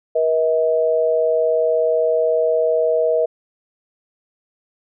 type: tone pair together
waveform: sine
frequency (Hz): 478.7 / 639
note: A#4 / D#5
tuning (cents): +46 / +46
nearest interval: perfect fourth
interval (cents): 500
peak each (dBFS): -17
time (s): 0.15-3.26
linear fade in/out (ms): 10
effects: none